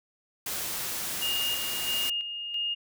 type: noise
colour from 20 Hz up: white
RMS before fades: -33 dBFS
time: 0.46-2.1 s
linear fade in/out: 5 ms
type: tone with tremolo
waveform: sine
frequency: 2840 Hz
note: F7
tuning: 28 cents sharp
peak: -27 dBFS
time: 1.21-2.75 s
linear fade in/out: 20 ms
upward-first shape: square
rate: 1.5 Hz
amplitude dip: 50%
effects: none